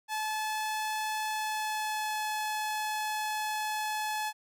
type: tone with pitch glide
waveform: sawtooth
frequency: 863 to 856.5 Hz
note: A5 to A5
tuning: -34 to -47 cents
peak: -27 dBFS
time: 0.08-4.33 s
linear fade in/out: 50 ms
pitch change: -13 cents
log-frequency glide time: 1.26-2.25 s
effects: none